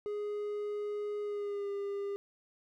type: tone with pitch glide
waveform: triangle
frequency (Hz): 415.3 to 401.4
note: G#4 to G4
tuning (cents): 0 to +41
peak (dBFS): -32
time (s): 0.06-2.16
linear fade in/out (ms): 0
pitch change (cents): -59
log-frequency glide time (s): 1.22-1.7
effects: none